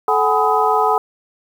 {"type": "tone cluster", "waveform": "sine", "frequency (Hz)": [434.8, 749, 835, 1002, 1260], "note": ["A4", "F#5", "G#5", "B5", "D#6"], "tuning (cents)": [-21, 21, 9, 25, 21], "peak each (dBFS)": -19, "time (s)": [0.08, 0.98], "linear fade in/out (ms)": 2, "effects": ["7-bit"]}